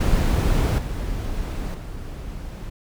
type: noise with level steps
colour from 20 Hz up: brown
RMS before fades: -18 / -27 / -33 dBFS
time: 0-2.7 s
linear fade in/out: 10 ms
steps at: 0.78 / 1.74 s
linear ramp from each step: 5 ms
effects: none